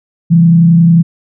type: tone with frequency modulation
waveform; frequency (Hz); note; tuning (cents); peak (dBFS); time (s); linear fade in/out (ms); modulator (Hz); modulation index
sine; 167.7; E3; +30; -3; 0.3-1.03; 20; 31.2; 0.38
effects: none